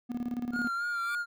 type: tone with tremolo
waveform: triangle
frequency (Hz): 242.2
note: B3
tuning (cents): -34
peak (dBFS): -27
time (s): 0.09-0.69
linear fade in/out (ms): 20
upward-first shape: square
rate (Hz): 18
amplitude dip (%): 70
type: tone with vibrato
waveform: triangle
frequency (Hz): 1403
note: F6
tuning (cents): +8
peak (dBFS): -28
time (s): 0.52-1.26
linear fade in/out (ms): 50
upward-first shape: sine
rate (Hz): 3.5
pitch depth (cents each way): 36
type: tone with exponential growth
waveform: 20% pulse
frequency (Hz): 1167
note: D6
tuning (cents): -11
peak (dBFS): -33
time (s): 0.59-1.15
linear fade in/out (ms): 1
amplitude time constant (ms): 120
effects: none